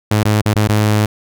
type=tone with dropouts; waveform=sawtooth; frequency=106.1 Hz; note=G#2; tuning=38 cents sharp; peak=-7 dBFS; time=0.11-1.06 s; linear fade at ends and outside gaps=5 ms; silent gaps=0.233-0.252 / 0.416-0.457 / 0.539-0.558 / 0.675-0.689 s; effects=none